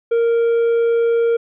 triangle tone, 464.7 Hz, A#4, 5 cents flat, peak -11 dBFS, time 0.11-1.37 s, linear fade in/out 10 ms, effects resampled to 8000 Hz

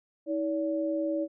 sine tone pair together, 320 / 570.8 Hz, D#4 / D5, +49 / -49 cents, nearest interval minor seventh, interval 1002 cents, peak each -29 / -30 dBFS, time 0.26-1.28 s, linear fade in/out 50 ms, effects none

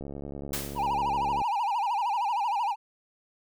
click train, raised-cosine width 2 ms, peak -25 dBFS, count 100, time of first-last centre 0.01-1.416 s, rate 70.4 Hz
white noise with exponential decay, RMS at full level -30 dBFS, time 0.53-0.99 s, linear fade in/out 2 ms, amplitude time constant 99 ms
triangle tone with vibrato, 881 Hz, A5, 2 cents sharp, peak -23 dBFS, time 0.75-2.76 s, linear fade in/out 50 ms, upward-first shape sine, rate 13 Hz, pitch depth 190 cents each way
effects none

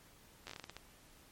slowing click train, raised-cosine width 0.2 ms, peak -28 dBFS, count 10, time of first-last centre 0.47-0.766 s, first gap 11 ms, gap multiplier 1.26, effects pink hiss -62 dBFS RMS until 1.31 s + MP3 64 kbps

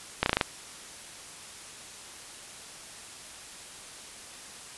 slowing click train, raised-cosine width 0.3 ms, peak -6 dBFS, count 6, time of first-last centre 0.23-0.412 s, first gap 31 ms, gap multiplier 1.08, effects white hiss -45 dBFS RMS until 4.77 s + resampled to 24000 Hz

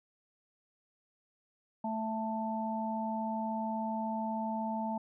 harmonic tone, 220.9 Hz, A3, 7 cents sharp, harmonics 1 / 3 / 4, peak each -35 / -40 / -36 dBFS, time 1.84-4.98 s, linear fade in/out 5 ms, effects none

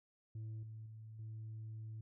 sine tone with level steps, 110 Hz, A2, in tune, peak -40 / -46 / -49 / -43 dBFS, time 0.35-2.01 s, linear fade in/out 5 ms, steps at 0.63 / 0.86 / 1.19 s, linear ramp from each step 2 ms, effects tanh soft clip ceiling -42 dBFS

